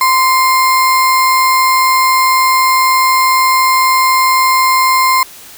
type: tone with sample-and-hold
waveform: sine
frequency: 1036 Hz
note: C6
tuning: 17 cents flat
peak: -7 dBFS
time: 0.01-5.23 s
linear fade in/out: 2 ms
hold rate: 3150 Hz
effects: white hiss -35 dBFS RMS until 5.57 s